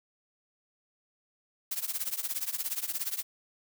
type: noise with tremolo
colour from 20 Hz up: blue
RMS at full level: -30 dBFS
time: 1.71-3.23 s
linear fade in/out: 5 ms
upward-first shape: triangle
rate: 17 Hz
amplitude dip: 95%
effects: none